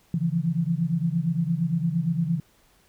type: tone cluster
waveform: sine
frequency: 138.8 / 165.1 / 173.8 Hz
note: C#3 / E3 / F3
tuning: +3 / +3 / -8 cents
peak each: -30 / -24 / -27 dBFS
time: 0.14-2.4 s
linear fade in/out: 2 ms
effects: pink hiss -61 dBFS RMS until 2.88 s